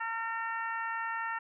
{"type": "harmonic tone", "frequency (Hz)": 455.2, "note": "A#4", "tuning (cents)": -41, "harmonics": [2, 3, 4, 5, 6], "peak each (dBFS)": [-37, -37, -37, -50, -48], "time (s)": [0, 1.39], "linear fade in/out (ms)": 10, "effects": []}